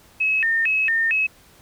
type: tone with vibrato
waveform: sine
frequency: 2163 Hz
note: C#7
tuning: 43 cents flat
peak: -17 dBFS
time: 0.2-1.27 s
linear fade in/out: 10 ms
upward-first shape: square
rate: 2.2 Hz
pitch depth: 300 cents each way
effects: pink hiss -52 dBFS RMS until 1.61 s